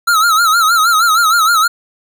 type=tone with vibrato; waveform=square; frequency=1330 Hz; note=E6; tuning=15 cents sharp; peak=-9 dBFS; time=0.07-1.68 s; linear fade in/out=10 ms; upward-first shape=sine; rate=6.4 Hz; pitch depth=110 cents each way; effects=none